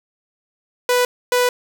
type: tone bursts at uneven times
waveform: sawtooth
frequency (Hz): 493.9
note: B4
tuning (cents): 0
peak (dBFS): -10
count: 2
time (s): 0.89-1.05 / 1.32-1.49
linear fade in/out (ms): 2
effects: 7-bit